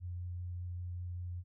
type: tone with vibrato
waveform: sine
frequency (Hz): 88.7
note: F2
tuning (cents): +27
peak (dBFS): -38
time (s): 0-1.44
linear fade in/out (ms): 50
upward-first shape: sine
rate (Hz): 5.1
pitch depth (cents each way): 9
effects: none